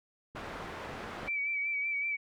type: low-pass noise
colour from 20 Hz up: white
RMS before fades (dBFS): -42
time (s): 0.35-1.29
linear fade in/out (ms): 10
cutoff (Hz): 1400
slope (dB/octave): 12
type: click train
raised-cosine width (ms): 3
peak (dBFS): -35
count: 4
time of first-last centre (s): 0.35-1.232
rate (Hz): 3.4
type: tone with vibrato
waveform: sine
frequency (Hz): 2299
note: D7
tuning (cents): -37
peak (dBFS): -30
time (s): 1.27-2.17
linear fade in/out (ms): 20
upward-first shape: sine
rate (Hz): 5.3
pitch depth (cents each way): 38
effects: none